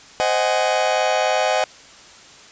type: chord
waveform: 40% pulse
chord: Ab dominant seventh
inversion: first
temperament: just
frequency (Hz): 519.1 / 623 / 747.5 / 830.6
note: C5 / Eb5 / Gb5 / Ab5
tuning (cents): -14 / +2 / +17 / 0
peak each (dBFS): -23 / -20 / -21 / -24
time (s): 0.2-1.64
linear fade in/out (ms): 0
effects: white hiss -44 dBFS RMS until 2.51 s + resampled to 16000 Hz